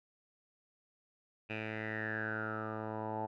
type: tone with low-pass filter sweep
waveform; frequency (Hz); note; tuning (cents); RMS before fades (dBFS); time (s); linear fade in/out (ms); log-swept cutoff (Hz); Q
10% pulse; 109.1; A2; -14; -39; 1.49-3.27; 20; 2500 to 850; 9.4
effects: none